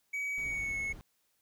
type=tone with pitch glide; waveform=triangle; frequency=2269 to 2192 Hz; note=C#7 to C#7; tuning=+40 to -20 cents; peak=-31 dBFS; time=0.13-0.93 s; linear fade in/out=10 ms; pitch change=-60 cents; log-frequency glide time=0.39-0.77 s
type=noise; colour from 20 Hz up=brown; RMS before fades=-47 dBFS; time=0.38-1.01 s; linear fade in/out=0 ms
effects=white hiss -75 dBFS RMS until 1.41 s